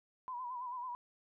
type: tone with vibrato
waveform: sine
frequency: 992 Hz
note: B5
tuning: 7 cents sharp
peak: -39 dBFS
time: 0.28-0.95 s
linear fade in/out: 0 ms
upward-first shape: sine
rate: 9.1 Hz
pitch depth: 67 cents each way
effects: none